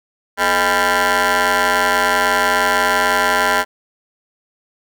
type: ring-modulated tone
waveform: 15% pulse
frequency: 189.7 Hz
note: F#3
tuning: 43 cents sharp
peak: -4 dBFS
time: 0.37-3.65 s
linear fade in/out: 50 ms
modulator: 1190 Hz
effects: none